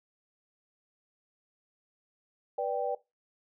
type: chord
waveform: sine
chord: G major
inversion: first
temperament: just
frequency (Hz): 490 / 588 / 784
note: B4 / D5 / G5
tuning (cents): -14 / +2 / 0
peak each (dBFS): -33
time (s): 2.58-2.95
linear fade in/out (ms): 5
effects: noise-tail reverb RT60 0.2 s tail -17 dB re dry